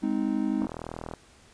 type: chord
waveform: triangle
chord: Ab major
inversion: none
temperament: just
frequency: 207.7 / 259.6 / 311.5 Hz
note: Ab3 / C4 / Eb4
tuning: 0 / -13 / +2 cents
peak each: -27 dBFS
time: 0.02-0.67 s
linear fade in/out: 20 ms
type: click train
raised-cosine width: 1 ms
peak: -21 dBFS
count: 22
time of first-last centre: 0.62-1.137 s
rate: 40.6 Hz
effects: pink hiss -56 dBFS RMS until 1.53 s + resampled to 22050 Hz